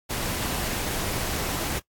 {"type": "noise", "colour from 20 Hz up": "pink", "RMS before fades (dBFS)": -29, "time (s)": [0.09, 1.8], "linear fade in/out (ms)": 20, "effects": ["noise-tail reverb RT60 0.1 s tail -19 dB re dry", "AAC 64 kbps"]}